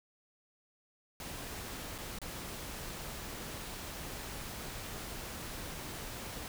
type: noise with dropouts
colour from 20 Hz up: pink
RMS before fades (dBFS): -43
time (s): 1.2-6.48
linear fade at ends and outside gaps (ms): 1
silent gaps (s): 1.981-1.985 / 2.187-2.216
effects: none